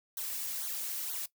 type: noise with flanger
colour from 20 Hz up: blue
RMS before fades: -37 dBFS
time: 0.17-1.26 s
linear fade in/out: 5 ms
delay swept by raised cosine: 0.39 to 3.89 ms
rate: 2.1 Hz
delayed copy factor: -0.9
effects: noise-tail reverb RT60 0.1 s tail -18 dB re dry